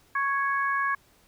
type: harmonic tone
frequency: 554.4 Hz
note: C#5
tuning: in tune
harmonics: 2 / 3 / 4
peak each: -26 / -27 / -38 dBFS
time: 0.15-0.95 s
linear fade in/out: 5 ms
effects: pink hiss -61 dBFS RMS until 1.27 s